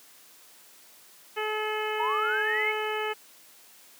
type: harmonic tone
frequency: 429.1 Hz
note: A4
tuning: 43 cents flat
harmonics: 1 / 2 / 3 / 4 / 5 / 6 / 7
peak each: -31 / -34 / -36 / -37 / -38 / -39 / -39 dBFS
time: 1.36-3.14 s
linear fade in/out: 20 ms
type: linear sweep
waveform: sine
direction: up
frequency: 885 to 2217 Hz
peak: -26 dBFS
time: 1.99-2.72 s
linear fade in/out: 10 ms
effects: white hiss -54 dBFS RMS until 3.99 s + high-pass 200 Hz 12 dB/octave